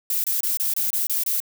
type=noise bursts; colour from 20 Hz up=violet; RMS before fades=-23 dBFS; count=8; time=0.1-1.402 s; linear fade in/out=2 ms; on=140 ms; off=26 ms; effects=none